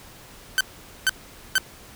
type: tone bursts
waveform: sawtooth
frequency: 1536 Hz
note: G6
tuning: 36 cents flat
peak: -13 dBFS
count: 3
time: 0.58-1.581 s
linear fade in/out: 0 ms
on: 27 ms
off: 460 ms
effects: pink hiss -46 dBFS RMS until 1.95 s